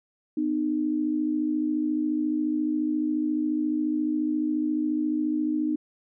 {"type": "tone pair together", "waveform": "sine", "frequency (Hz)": [251.3, 305.6], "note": ["B3", "D#4"], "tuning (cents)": [30, -31], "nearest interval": "minor third", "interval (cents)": 339, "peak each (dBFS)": [-29, -24], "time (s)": [0.37, 5.76], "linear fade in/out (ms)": 5, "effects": []}